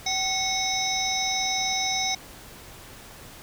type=harmonic tone with a mistuned harmonic; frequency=760 Hz; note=F#5; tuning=46 cents sharp; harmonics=1 / 3 / 5 / 7 / 8; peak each=-30 / -30 / -30 / -30 / -30 dBFS; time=0.06-2.15 s; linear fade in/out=5 ms; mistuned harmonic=3; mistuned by=-67 cents; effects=pink hiss -45 dBFS RMS until 3.42 s